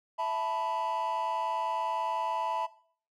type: chord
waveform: triangle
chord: E suspended fourth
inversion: none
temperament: just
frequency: 659.3 / 879 / 988.9 Hz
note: E5 / A5 / B5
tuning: 0 / -2 / +2 cents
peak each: -32 / -30 / -29 dBFS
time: 0.18-2.67 s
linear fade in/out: 20 ms
effects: noise-tail reverb RT60 0.5 s tail -19 dB re dry + tanh soft clip ceiling -23 dBFS